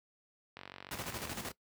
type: click train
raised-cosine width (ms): 0.3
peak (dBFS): -29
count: 36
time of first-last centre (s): 0.57-1.316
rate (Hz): 46.9
type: noise with tremolo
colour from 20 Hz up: pink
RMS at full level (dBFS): -39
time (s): 0.91-1.52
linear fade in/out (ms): 5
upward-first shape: square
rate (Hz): 13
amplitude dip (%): 55
effects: noise-tail reverb RT60 0.1 s tail -19 dB re dry + high-pass 80 Hz 12 dB/octave